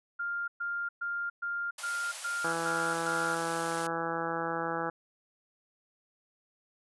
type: tone bursts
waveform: sine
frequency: 1400 Hz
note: F6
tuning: 4 cents sharp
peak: -31 dBFS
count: 8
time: 0.19-3.35 s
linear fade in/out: 10 ms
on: 290 ms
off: 120 ms
type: high-pass noise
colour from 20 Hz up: white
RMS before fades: -40 dBFS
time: 1.78-3.87 s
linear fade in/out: 5 ms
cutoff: 520 Hz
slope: 96 dB/octave
type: harmonic tone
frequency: 166 Hz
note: E3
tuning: 12 cents sharp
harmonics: 1 / 2 / 3 / 4 / 5 / 6 / 7 / 8 / 9 / 10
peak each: -43 / -39 / -37 / -42 / -37 / -43 / -41 / -38 / -41 / -43 dBFS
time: 2.44-4.9 s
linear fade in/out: 5 ms
effects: resampled to 24000 Hz